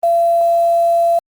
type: tone with quantisation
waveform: sine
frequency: 680 Hz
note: F5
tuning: 46 cents flat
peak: -10 dBFS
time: 0.03-1.19 s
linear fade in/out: 5 ms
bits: 6
effects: Opus 24 kbps